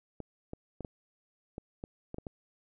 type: clicks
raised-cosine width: 2 ms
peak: -26 dBFS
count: 9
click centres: 0.203 / 0.534 / 0.807 / 0.848 / 1.581 / 1.839 / 2.144 / 2.184 / 2.268 s
effects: none